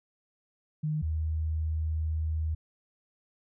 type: tone pair in turn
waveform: sine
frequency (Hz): 153.2 / 78.89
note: D#3 / D#2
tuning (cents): -27 / +24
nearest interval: major seventh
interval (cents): 1149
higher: first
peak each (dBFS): -27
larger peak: neither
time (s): 0.83-1.02 / 1.02-2.55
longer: second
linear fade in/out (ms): 10
effects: none